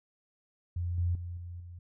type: tone with level steps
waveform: sine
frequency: 87.31 Hz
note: F2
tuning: in tune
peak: -30 / -26 / -36 / -39 / -43 dBFS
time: 0.76-1.79 s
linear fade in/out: 5 ms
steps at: 0.98 / 1.15 / 1.37 / 1.6 s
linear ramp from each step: 2 ms
effects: none